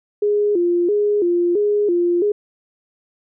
sine tone with vibrato, 380 Hz, F#4, 46 cents sharp, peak -14 dBFS, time 0.22-2.32 s, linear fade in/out 5 ms, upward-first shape square, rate 1.5 Hz, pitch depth 150 cents each way, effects none

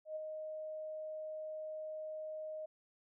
sine tone with ADSR envelope, 622.3 Hz, D#5, in tune, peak -37 dBFS, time 0.05-2.66 s, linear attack 110 ms, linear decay 16 ms, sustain -4 dB, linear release 9 ms, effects none

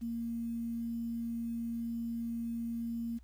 sine tone with quantisation, 232.1 Hz, A#3, 7 cents flat, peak -34 dBFS, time 0.01-3.19 s, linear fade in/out 20 ms, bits 10, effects added 60 Hz sine -53 dBFS peak until 3.23 s + pink hiss -75 dBFS RMS until 3.23 s

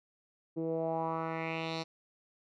10% pulse tone with low-pass filter sweep, 162.6 Hz, E3, 23 cents flat, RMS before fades -35 dBFS, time 0.56-1.84 s, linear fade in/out 20 ms, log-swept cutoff 360 to 4800 Hz, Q 3.3, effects none

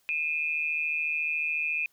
sine tone pair together, 2446 / 2600 Hz, D#7 / E7, -30 / -24 cents, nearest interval minor second, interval 106 cents, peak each -28 / -31 dBFS, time 0.09-1.86 s, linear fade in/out 0 ms, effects white hiss -68 dBFS RMS until 1.92 s

